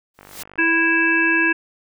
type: noise with exponential growth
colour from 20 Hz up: white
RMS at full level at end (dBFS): -29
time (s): 0.14-0.43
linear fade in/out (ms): 5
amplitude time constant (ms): 63
type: click train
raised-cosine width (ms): 0.5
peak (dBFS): -26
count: 23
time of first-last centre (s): 0.19-0.638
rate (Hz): 49.1
type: harmonic tone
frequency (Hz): 329.6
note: E4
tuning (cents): 0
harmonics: 1 / 3 / 5 / 7 / 8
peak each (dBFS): -21 / -28 / -17 / -28 / -20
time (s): 0.58-1.53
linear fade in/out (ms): 10
effects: none